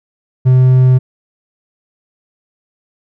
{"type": "tone", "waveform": "triangle", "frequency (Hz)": 128.4, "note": "C3", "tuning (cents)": -32, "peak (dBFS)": -3, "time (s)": [0.45, 0.99], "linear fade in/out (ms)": 20, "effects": []}